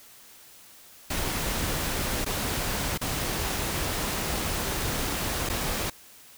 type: noise with dropouts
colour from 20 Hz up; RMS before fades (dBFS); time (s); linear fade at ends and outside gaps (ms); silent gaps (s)
pink; -29; 1.1-5.9; 5; 2.247-2.261 / 2.977-3.013 / 5.491-5.497
effects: white hiss -51 dBFS RMS until 6.37 s